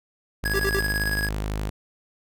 sawtooth tone, 51.91 Hz, G#1, in tune, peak -22 dBFS, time 0.43-1.7 s, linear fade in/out 10 ms
square tone with tremolo, 1664 Hz, G#6, 3 cents sharp, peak -22 dBFS, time 0.45-1.29 s, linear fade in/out 5 ms, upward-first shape triangle, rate 18 Hz, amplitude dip 75%
square tone bursts, 392 Hz, G4, in tune, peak -24 dBFS, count 3, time 0.54-0.797 s, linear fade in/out 5 ms, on 55 ms, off 46 ms
effects none

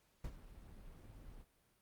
brown noise with ADSR envelope, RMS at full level -42 dBFS, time 0.24-1.45 s, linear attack 5 ms, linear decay 57 ms, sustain -13 dB, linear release 38 ms, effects pink hiss -75 dBFS RMS until 1.81 s + Opus 48 kbps

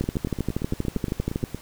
two click trains, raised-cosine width 3 ms, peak -16 / -11 dBFS, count 14 / 19, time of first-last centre 0.04-1.546 / 0.01-1.439 s, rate 8.63 / 12.6 Hz, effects pink hiss -46 dBFS RMS until 1.61 s

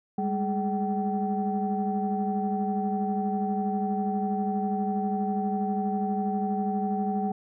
sine tone cluster, 199.5 / 211.8 / 421 / 763 Hz, G3 / G#3 / G#4 / G5, +31 / +34 / +24 / -47 cents, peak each -27 / -35 / -34 / -29 dBFS, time 0.18-7.32 s, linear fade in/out 5 ms, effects tanh soft clip ceiling -16 dBFS

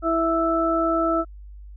harmonic tone, 329.6 Hz, E4, in tune, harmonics 1 / 2 / 4, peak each -23 / -23 / -23 dBFS, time 0.02-1.25 s, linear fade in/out 50 ms, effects added 50 Hz sine -38 dBFS peak until 1.76 s

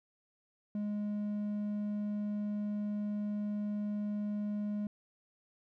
sine tone with hard clipping, 207.7 Hz, G#3, in tune, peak -34 dBFS, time 0.75-4.87 s, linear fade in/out 2 ms, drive 3 dB, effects none

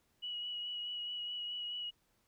sine tone with vibrato, 2922 Hz, F#7, 22 cents flat, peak -38 dBFS, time 0.22-1.91 s, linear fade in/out 20 ms, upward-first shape sine, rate 4.7 Hz, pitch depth 17 cents each way, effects pink hiss -75 dBFS RMS until 2.27 s

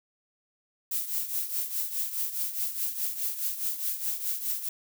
violet noise with tremolo, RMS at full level -28 dBFS, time 0.91-4.69 s, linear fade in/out 5 ms, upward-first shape triangle, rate 4.8 Hz, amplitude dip 75%, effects none

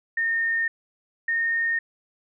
sine tone pair in turn, 1829 / 1837.9 Hz, A#6 / A#6, -33 / -25 cents, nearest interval unison, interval 8 cents, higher second, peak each -21 dBFS, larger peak neither, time 0.17-0.68 / 1.28-1.79 s, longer neither, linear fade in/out 5 ms, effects none

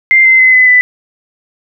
sine tone with pitch steps, 2093 / 2068 / 2043 / 2018 / 1993.9 Hz, C7 / C7 / C7 / B6 / B6, 0 / -21 / -42 / +37 / +16 cents, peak -3 dBFS, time 0.11-0.81 s, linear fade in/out 0 ms, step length 140 ms, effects none

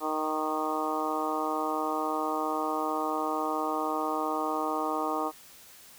harmonic tone with a mistuned harmonic, 155.56 Hz, D#3, in tune, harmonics 2 / 3 / 4 / 5 / 6 / 7 / 8, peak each -34 / -36 / -37 / -34 / -36 / -35 / -35 dBFS, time 0-5.32 s, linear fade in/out 50 ms, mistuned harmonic 8, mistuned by -24 cents, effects white hiss -52 dBFS RMS until 5.98 s

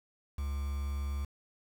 triangle tone with quantisation, 70.1 Hz, C#2, 20 cents sharp, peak -30 dBFS, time 0.38-1.25 s, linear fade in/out 5 ms, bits 8, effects none

